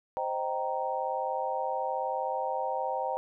sine chord, C minor seventh, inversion none, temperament equal with one note detuned, 523.3 / 622.3 / 779 / 932.3 Hz, C5 / Eb5 / G5 / Bb5, 0 / 0 / -11 / 0 cents, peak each -34 / -37 / -33 / -34 dBFS, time 0.17-3.17 s, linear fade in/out 0 ms, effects none

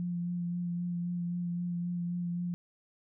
sine tone with vibrato, 174.61 Hz, F3, in tune, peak -31 dBFS, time 0-2.54 s, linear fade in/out 0 ms, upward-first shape sine, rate 3.8 Hz, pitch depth 17 cents each way, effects none

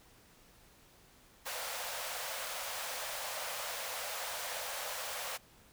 pink high-pass noise, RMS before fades -40 dBFS, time 1.45-5.38 s, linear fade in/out 20 ms, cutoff 490 Hz, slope 96 dB/octave, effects pink hiss -62 dBFS RMS until 5.72 s

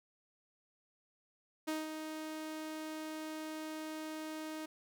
sawtooth tone with ADSR envelope, 312.3 Hz, D#4, 7 cents sharp, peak -30 dBFS, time 1.67-4.66 s, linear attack 15 ms, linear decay 180 ms, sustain -7 dB, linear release 8 ms, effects none

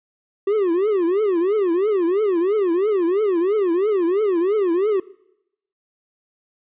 triangle tone with vibrato, 380.5 Hz, F#4, 48 cents sharp, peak -14 dBFS, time 0.47-5 s, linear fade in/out 5 ms, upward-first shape triangle, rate 3 Hz, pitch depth 270 cents each way, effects noise-tail reverb RT60 0.8 s tail -20 dB re dry + resampled to 8000 Hz

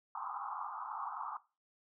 white band-pass noise, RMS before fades -42 dBFS, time 0.15-1.37 s, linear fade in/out 2 ms, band 780 to 1300 Hz, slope 96 dB/octave, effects noise-tail reverb RT60 0.3 s tail -18 dB re dry

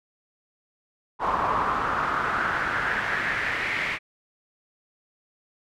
brown noise with band-pass filter sweep, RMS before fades -26 dBFS, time 1.19-3.99 s, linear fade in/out 50 ms, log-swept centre 1000 to 2200 Hz, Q 4.3, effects none

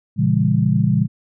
sine chord, A# diminished seventh, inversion none, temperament just, 116.54 / 139.85 / 167.82 / 201.4 Hz, A#2 / C#3 / E3 / G3, 0 / +16 / +31 / +47 cents, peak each -19 dBFS, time 0.16-1.08 s, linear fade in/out 50 ms, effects none

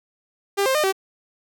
sawtooth tone with pitch steps, 398.5 / 528 / 608 / 384.7 Hz, G4 / C5 / D#5 / G4, +28 / +16 / -40 / -33 cents, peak -14 dBFS, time 0.57-0.926 s, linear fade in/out 20 ms, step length 89 ms, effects none

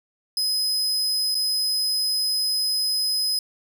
40% pulse tone with dropouts, 5050 Hz, D#8, 25 cents sharp, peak -20 dBFS, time 0.37-3.39 s, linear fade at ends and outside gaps 2 ms, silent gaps 1.346-1.351 s, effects none

